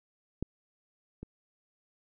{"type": "clicks", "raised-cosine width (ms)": 3, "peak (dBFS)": [-19, -28], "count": 2, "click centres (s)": [0.426, 1.23], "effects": []}